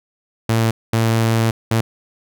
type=tone bursts at uneven times; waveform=sawtooth; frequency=113.3 Hz; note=A#2; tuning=49 cents flat; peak=-10 dBFS; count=3; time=0.49-0.71 / 0.93-1.51 / 1.71-1.81 s; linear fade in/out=5 ms; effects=none